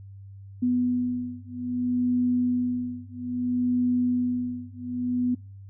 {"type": "beating tone pair", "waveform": "sine", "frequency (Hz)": [247.1, 247.71], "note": ["B3", "B3"], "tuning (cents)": [1, 5], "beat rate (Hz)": 0.61, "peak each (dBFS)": -26, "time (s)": [0.62, 5.35], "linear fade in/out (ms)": 10, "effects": ["noise-tail reverb RT60 0.4 s tail -24 dB re dry", "added 98 Hz sine -41 dBFS peak until 5.69 s"]}